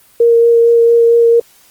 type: tone with vibrato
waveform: sine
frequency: 466.2 Hz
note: A#4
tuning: in tune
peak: -5 dBFS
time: 0.2-1.4 s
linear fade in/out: 5 ms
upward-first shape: sine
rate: 4.4 Hz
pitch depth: 10 cents each way
effects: white hiss -47 dBFS RMS until 1.7 s + Opus 24 kbps